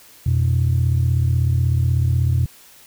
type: tone pair together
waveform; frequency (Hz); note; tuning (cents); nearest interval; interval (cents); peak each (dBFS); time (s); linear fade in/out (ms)
sine; 87.19 / 123.47; F2 / B2; -2 / 0; tritone; 602; -16; 0.26-2.46; 5
effects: tanh soft clip ceiling -10 dBFS + white hiss -47 dBFS RMS until 2.86 s